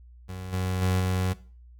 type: tone with level steps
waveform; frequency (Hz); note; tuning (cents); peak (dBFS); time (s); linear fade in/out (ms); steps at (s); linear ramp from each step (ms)
30% pulse; 92.5; F#2; 0; -32 / -23 / -19 / -21; 0.28-1.34; 20; 0.52 / 0.81 / 0.99; 20
effects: noise-tail reverb RT60 0.4 s tail -18 dB re dry + added 60 Hz sine -47 dBFS peak until 1.79 s